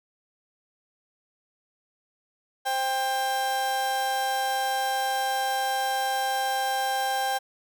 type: tone pair together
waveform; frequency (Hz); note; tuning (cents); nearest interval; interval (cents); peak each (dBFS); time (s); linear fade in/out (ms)
35% pulse; 525.6 / 793; C5 / G5; +8 / +20; perfect fifth; 712; -33 / -23; 2.65-7.39; 20
effects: none